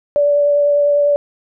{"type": "tone with vibrato", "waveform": "sine", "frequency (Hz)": 579, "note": "D5", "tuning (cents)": -25, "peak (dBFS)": -10, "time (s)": [0.16, 1.16], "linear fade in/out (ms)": 0, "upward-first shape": "triangle", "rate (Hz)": 10, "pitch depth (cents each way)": 12, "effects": []}